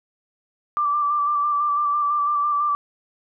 sine tone with vibrato, 1173 Hz, D6, 2 cents flat, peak -18 dBFS, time 0.77-2.75 s, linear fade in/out 0 ms, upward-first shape square, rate 6 Hz, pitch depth 22 cents each way, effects none

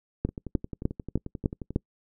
two click trains, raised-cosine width 3 ms, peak -11 / -22 dBFS, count 6 / 17, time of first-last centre 0.25-1.761 / 0.29-1.706 s, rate 3.31 / 11.3 Hz, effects noise-tail reverb RT60 0.1 s tail -26 dB re dry

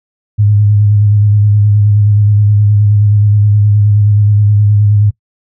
sine tone with vibrato, 103.83 Hz, G#2, in tune, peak -5 dBFS, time 0.38-5.11 s, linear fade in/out 20 ms, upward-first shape square, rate 9.5 Hz, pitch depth 24 cents each way, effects noise-tail reverb RT60 0.1 s tail -20 dB re dry

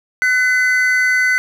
triangle tone pair together, 1500 / 2030 Hz, F#6 / B6, +23 / +47 cents, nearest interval perfect fourth, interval 524 cents, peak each -13 / -13 dBFS, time 0.22-1.38 s, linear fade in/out 0 ms, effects none

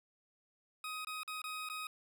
20% pulse tone with dropouts, 1257 Hz, D#6, 17 cents sharp, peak -35 dBFS, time 0.84-1.87 s, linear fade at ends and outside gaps 2 ms, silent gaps 1.048-1.07 / 1.233-1.277 / 1.418-1.44 / 1.689-1.698 s, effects none

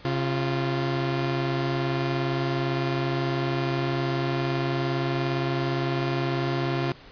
sawtooth tone pair together, 135.07 / 347.5 Hz, C#3 / F4, -45 / -9 cents, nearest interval octave + major third, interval 1636 cents, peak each -22 / -24 dBFS, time 0.05-6.92 s, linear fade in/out 0 ms, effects pink hiss -48 dBFS RMS until 7.11 s + resampled to 11025 Hz

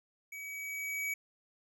square tone with level ramp, 2273 Hz, C#7, 43 cents sharp, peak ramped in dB -43 to -33 dBFS, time 0.32-1.14 s, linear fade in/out 5 ms, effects none

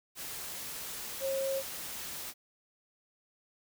sine tone in noise, 540 Hz, C#5, 45 cents flat, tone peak -30 dBFS, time 1.2-1.63 s, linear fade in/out 50 ms, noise white, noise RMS -41 dBFS, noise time 0.15-2.34 s, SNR +8 dB, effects none

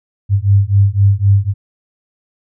sine beating tone pair, 97.8 / 101.7 Hz, G2 / G#2, -4 / -36 cents, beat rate 3.9 Hz, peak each -11 dBFS, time 0.29-1.54 s, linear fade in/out 50 ms, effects none

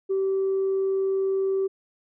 sine tone, 386 Hz, G4, 27 cents flat, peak -20 dBFS, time 0.09-1.68 s, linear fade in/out 20 ms, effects tanh soft clip ceiling -18 dBFS

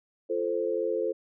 sine chord, F major, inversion none, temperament equal with one note detuned, 345.8 / 440 / 523.3 Hz, F4 / A4 / C5, -17 / 0 / 0 cents, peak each -32 / -29 / -30 dBFS, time 0.29-1.13 s, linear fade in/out 20 ms, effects none

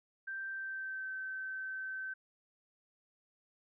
sine tone with pitch glide, 1568 to 1540.2 Hz, G6 to G6, 0 to -31 cents, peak -38 dBFS, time 0.27-2.14 s, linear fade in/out 10 ms, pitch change -31 cents, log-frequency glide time 0.49-1.12 s, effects none

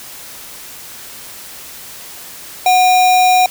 sine tone with sample-and-hold, 735 Hz, F#5, 12 cents flat, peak -7 dBFS, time 2.66-3.46 s, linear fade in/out 2 ms, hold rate 3150 Hz, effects white hiss -33 dBFS RMS until 3.5 s

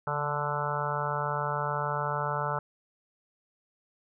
harmonic tone with a mistuned harmonic, 146.83 Hz, D3, in tune, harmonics 1 / 3 / 4 / 5 / 6 / 7 / 8 / 9 / 10, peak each -35 / -39 / -36 / -40 / -34 / -37 / -40 / -34 / -40 dBFS, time 0.07-2.59 s, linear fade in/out 2 ms, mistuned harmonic 1, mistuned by -40 cents, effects none

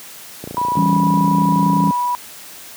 click train, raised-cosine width 2 ms, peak -15 dBFS, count 43, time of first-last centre 0.44-1.909 s, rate 28.6 Hz
sine tone, 979 Hz, B5, 15 cents flat, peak -16 dBFS, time 0.57-2.15 s, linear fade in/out 0 ms
sine chord, C# diminished, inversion first, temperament equal, 164.81 / 196 / 277.2 Hz, E3 / G3 / C#4, 0 / 0 / 0 cents, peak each -17 / -17 / -20 dBFS, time 0.77-1.91 s, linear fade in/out 0 ms
effects white hiss -37 dBFS RMS until 2.76 s + high-pass 100 Hz 12 dB/octave

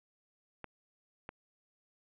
clicks, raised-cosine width 0.5 ms, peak -27 dBFS, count 2, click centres 0.643 / 1.291 s, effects resampled to 8000 Hz + 11-bit

